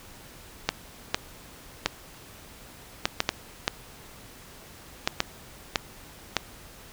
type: clicks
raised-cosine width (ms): 0.2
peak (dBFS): -4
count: 11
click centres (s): 0.69 / 1.145 / 1.86 / 3.055 / 3.204 / 3.291 / 3.679 / 5.075 / 5.204 / 5.758 / 6.367
effects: pink hiss -48 dBFS RMS until 6.92 s